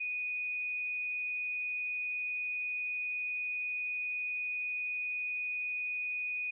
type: tone with frequency modulation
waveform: sine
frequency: 2478 Hz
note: D#7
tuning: 8 cents flat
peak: -33 dBFS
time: 0-6.51 s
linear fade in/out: 10 ms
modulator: 85.1 Hz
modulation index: 0.23
effects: none